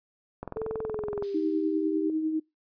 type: click train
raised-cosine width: 1 ms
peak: -21 dBFS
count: 18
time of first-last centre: 0.43-1.224 s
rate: 21.4 Hz
type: tone with pitch glide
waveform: sine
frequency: 441.6 to 393.4 Hz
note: A4 to G4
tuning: +6 to +6 cents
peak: -30 dBFS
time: 0.56-2.1 s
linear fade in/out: 2 ms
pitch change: -200 cents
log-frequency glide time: 0.83-1.36 s
type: noise with exponential decay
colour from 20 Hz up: violet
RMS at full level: -37 dBFS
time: 1.23-2.34 s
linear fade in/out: 1 ms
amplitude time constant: 240 ms
type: tone with tremolo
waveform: sine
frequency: 314.7 Hz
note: D#4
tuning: 20 cents sharp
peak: -23 dBFS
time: 1.34-2.4 s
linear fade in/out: 10 ms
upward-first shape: triangle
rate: 10 Hz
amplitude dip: 50%
effects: noise-tail reverb RT60 0.2 s tail -23 dB re dry + resampled to 11025 Hz